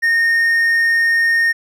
triangle tone, 1841 Hz, A#6, 22 cents flat, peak -10 dBFS, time 0.02-1.53 s, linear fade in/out 20 ms, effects none

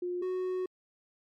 sine / triangle tone pair in turn, 356.4 / 368.8 Hz, F4 / F#4, +35 / -6 cents, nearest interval minor second, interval 59 cents, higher second, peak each -31 / -28 dBFS, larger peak second, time 0.02-0.22 / 0.22-0.66 s, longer second, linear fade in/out 5 ms, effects MP3 64 kbps

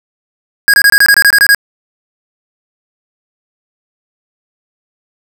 square tone bursts, 1641 Hz, G#6, 21 cents flat, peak -4 dBFS, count 11, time 0.68-1.547 s, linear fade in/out 0 ms, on 57 ms, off 24 ms, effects none

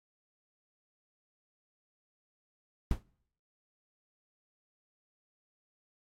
brown noise with exponential decay, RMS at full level -27 dBFS, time 2.91-3.03 s, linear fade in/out 2 ms, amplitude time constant 25 ms, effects noise-tail reverb RT60 0.7 s tail -26 dB re dry + AAC 48 kbps

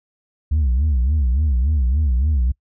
sine tone with vibrato, 68.6 Hz, C#2, 17 cents flat, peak -12 dBFS, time 0.51-2.52 s, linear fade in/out 10 ms, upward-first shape sine, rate 3.5 Hz, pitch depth 230 cents each way, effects noise-tail reverb RT60 0.1 s tail -26 dB re dry + tanh soft clip ceiling -13 dBFS

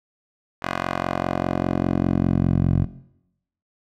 10% pulse tone with band-pass filter sweep, 45 Hz, F#1, 47 cents flat, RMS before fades -21 dBFS, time 0.62-2.85 s, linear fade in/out 10 ms, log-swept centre 1400 to 120 Hz, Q 0.94, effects noise-tail reverb RT60 0.8 s tail -17 dB re dry

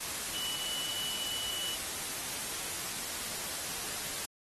sine tone in noise, 2960 Hz, F#7, in tune, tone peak -37 dBFS, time 0.34-1.76 s, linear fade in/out 10 ms, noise white, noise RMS -37 dBFS, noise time 0-4.26 s, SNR -3 dB, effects AAC 32 kbps

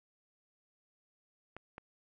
clicks, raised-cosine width 0.5 ms, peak -30 dBFS, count 2, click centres 1.566 / 1.781 s, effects none

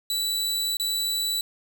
sawtooth tone with dropouts, 3951 Hz, B7, in tune, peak -21 dBFS, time 0.1-1.41 s, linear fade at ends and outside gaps 2 ms, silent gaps 0.77-0.798 s, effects none

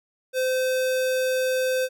square tone, 515 Hz, C5, 28 cents flat, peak -22 dBFS, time 0.33-1.89 s, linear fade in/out 50 ms, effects none

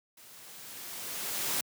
white noise with level ramp, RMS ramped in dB -54 to -30 dBFS, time 0.17-1.61 s, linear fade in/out 5 ms, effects high-pass 100 Hz 12 dB/octave

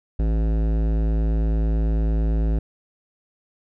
sine tone with hard clipping, 54.5 Hz, A1, 16 cents flat, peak -20 dBFS, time 0.19-2.59 s, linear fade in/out 5 ms, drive 16 dB, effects none

